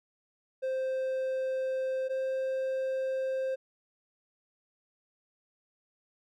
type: tone pair in turn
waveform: triangle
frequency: 523.3 / 526.6 Hz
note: C5 / C5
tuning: 0 / +11 cents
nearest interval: unison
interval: 11 cents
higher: second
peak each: -27 dBFS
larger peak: neither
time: 0.62-2.09 / 2.09-3.56 s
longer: neither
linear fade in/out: 20 ms
effects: none